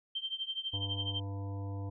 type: tone with tremolo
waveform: sine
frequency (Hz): 3136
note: G7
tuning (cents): 0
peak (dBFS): -31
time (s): 0.15-1.2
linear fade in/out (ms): 5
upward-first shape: triangle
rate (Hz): 12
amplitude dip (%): 95
type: harmonic tone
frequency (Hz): 98.9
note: G2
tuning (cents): +16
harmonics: 1 / 3 / 5 / 7 / 9 / 10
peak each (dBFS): -36 / -46 / -50 / -53 / -55 / -56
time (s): 0.73-1.9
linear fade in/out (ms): 10
effects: none